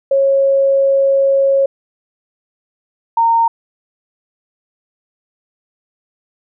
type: tone pair in turn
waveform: sine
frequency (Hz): 547 / 919.9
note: C#5 / A#5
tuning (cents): -23 / -23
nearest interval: major sixth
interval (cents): 900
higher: second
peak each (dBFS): -9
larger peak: neither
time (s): 0.11-1.66 / 3.17-3.48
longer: first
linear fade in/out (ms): 5
effects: none